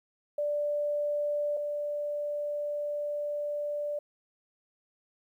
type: tone pair in turn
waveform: sine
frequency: 587.3 / 587.3 Hz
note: D5 / D5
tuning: 0 / 0 cents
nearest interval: unison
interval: 0 cents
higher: neither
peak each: -27 / -30 dBFS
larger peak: first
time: 0.38-1.57 / 1.57-3.99 s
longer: second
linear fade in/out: 5 ms
effects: 11-bit